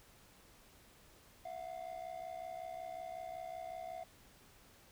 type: ring-modulated tone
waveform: triangle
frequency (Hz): 698.5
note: F5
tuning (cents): 0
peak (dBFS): -38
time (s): 1.45-4.04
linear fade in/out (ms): 5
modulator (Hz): 32.7
effects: pink hiss -63 dBFS RMS until 4.91 s